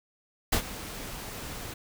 pink noise with ADSR envelope, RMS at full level -23 dBFS, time 0.52-1.74 s, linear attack 10 ms, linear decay 85 ms, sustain -16 dB, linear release 8 ms, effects none

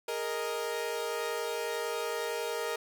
sawtooth chord, Ab suspended second, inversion none, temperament equal, 415.3 / 466.2 / 622.3 Hz, Ab4 / Bb4 / Eb5, 0 / 0 / 0 cents, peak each -35 / -30 / -35 dBFS, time 0.08-2.76 s, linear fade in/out 5 ms, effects none

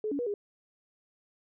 sine tone with pitch steps, 429.1 / 283.1 / 483.6 / 409 Hz, A4 / C#4 / B4 / G#4, -43 / +37 / -36 / -26 cents, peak -29 dBFS, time 0.04-0.34 s, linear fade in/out 2 ms, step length 75 ms, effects none

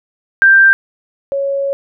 sine tone pair in turn, 1577 / 554 Hz, G6 / C#5, +10 / -1 cents, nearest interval octave + tritone, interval 1811 cents, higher first, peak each -4 / -14 dBFS, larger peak first, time 0.42-0.73 / 1.32-1.73 s, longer second, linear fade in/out 0 ms, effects none

